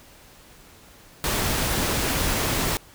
pink noise, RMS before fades -24 dBFS, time 1.24-2.77 s, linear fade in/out 0 ms, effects pink hiss -50 dBFS RMS until 2.94 s

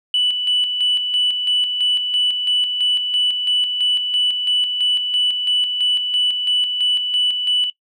sine tone with tremolo, 2970 Hz, F#7, 6 cents sharp, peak -13 dBFS, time 0.14-7.7 s, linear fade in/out 2 ms, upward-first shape square, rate 3 Hz, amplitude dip 50%, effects noise-tail reverb RT60 0.1 s tail -21 dB re dry + tanh soft clip ceiling -10 dBFS

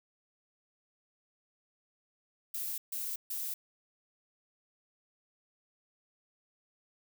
violet noise bursts, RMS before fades -37 dBFS, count 3, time 2.54-3.54 s, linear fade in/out 5 ms, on 240 ms, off 140 ms, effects none

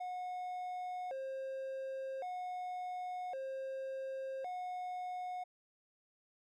triangle tone with vibrato, 622.3 Hz, D#5, in tune, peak -37 dBFS, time 0-5.44 s, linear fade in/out 10 ms, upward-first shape square, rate 0.45 Hz, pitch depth 270 cents each way, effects none

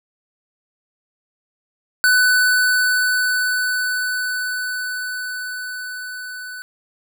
square tone with level ramp, 1497 Hz, F#6, 20 cents sharp, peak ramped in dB -12 to -31 dBFS, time 2.04-6.62 s, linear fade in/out 0 ms, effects none

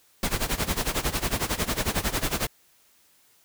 pink noise with tremolo, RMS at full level -24 dBFS, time 0.23-2.47 s, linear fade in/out 2 ms, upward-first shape sine, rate 11 Hz, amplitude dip 85%, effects white hiss -61 dBFS RMS until 3.44 s

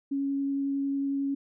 sine tone with vibrato, 277 Hz, C#4, 1 cent flat, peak -26 dBFS, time 0.11-1.35 s, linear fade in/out 10 ms, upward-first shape triangle, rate 11 Hz, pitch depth 8 cents each way, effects none

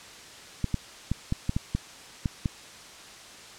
clicks, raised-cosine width 5 ms, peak -13 dBFS, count 9, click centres 0.643 / 0.743 / 1.116 / 1.324 / 1.494 / 1.565 / 1.75 / 2.258 / 2.458 s, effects white hiss -46 dBFS RMS until 3.58 s + low-pass 7000 Hz 12 dB/octave

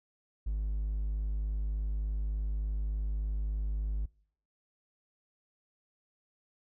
triangle tone, 51.7 Hz, G#1, 7 cents flat, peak -27 dBFS, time 0.46-4.06 s, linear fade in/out 10 ms, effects noise-tail reverb RT60 0.6 s tail -26 dB re dry + tanh soft clip ceiling -23 dBFS

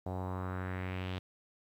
sawtooth tone with low-pass filter sweep, 92.4 Hz, F#2, 2 cents flat, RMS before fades -38 dBFS, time 0.06-1.19 s, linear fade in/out 5 ms, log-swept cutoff 720 to 3500 Hz, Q 2.7, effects 11-bit

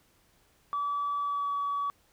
sine tone with pitch glide, 1150 to 1138.1 Hz, D6 to C#6, -37 to +45 cents, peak -27 dBFS, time 0.73-1.9 s, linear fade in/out 0 ms, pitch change -18 cents, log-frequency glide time 1.2-1.52 s, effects tanh soft clip ceiling -24 dBFS + pink hiss -66 dBFS RMS until 2.12 s

